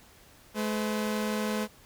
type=tone pair together; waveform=sawtooth; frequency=213.6 / 508 Hz; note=G#3 / B4; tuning=+49 / +49 cents; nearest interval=octave + minor third; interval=1500 cents; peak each=-25 / -31 dBFS; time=0.54-1.68 s; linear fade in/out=50 ms; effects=pink hiss -56 dBFS RMS until 1.85 s